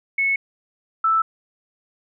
sine tone pair in turn, 2200 / 1319.9 Hz, C#7 / E6, -14 / +2 cents, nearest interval major sixth, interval 884 cents, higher first, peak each -17 / -15 dBFS, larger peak second, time 0.18-0.36 / 1.04-1.22 s, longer neither, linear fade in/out 5 ms, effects none

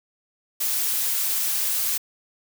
blue noise, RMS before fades -24 dBFS, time 0.6-1.98 s, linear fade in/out 10 ms, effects none

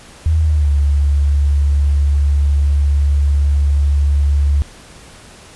sine tone with pitch glide, 79.3 to 71.47 Hz, D#2 to D2, +33 to -47 cents, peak -10 dBFS, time 0.26-4.62 s, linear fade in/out 0 ms, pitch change -180 cents, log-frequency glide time 0.4-0.72 s, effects pink hiss -40 dBFS RMS until 5.55 s + resampled to 24000 Hz

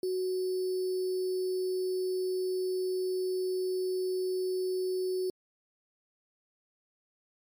sine tone with sample-and-hold, 370.8 Hz, F#4, 4 cents sharp, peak -28 dBFS, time 0.03-5.3 s, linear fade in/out 2 ms, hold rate 4900 Hz, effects MP3 64 kbps

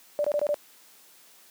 sine tone bursts, 588 Hz, D5, 2 cents sharp, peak -22 dBFS, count 5, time 0.19-0.543 s, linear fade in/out 0 ms, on 53 ms, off 22 ms, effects white hiss -55 dBFS RMS until 1.5 s + high-pass 200 Hz 12 dB/octave

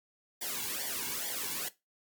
white noise with flanger, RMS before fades -36 dBFS, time 0.41-1.69 s, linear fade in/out 10 ms, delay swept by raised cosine 0.75 to 1.63 ms, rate 2.3 Hz, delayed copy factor -0.9, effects noise-tail reverb RT60 0.2 s tail -17 dB re dry + MP3 96 kbps

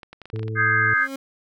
clicks, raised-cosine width 0.3 ms, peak -24 dBFS, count 9, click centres 0.032 / 0.13 / 0.217 / 0.256 / 0.301 / 0.361 / 0.394 / 0.431 / 0.481 s
harmonic tone, 110 Hz, A2, in tune, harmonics 1 / 2 / 3 / 4, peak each -26 / -40 / -38 / -34 dBFS, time 0.33-0.94 s, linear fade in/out 5 ms
sine chord, Ab major seventh, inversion second, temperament equal, 1244.5 / 1568 / 1661.2 / 2093 Hz, Eb6 / G6 / Ab6 / C7, 0 / 0 / 0 / 0 cents, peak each -24 / -20 / -22 / -25 dBFS, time 0.55-1.08 s, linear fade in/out 50 ms
30% pulse tone with exponential growth, 270.5 Hz, C#4, 42 cents flat, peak -25 dBFS, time 0.75-1.16 s, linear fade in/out 5 ms, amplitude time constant 89 ms
effects none

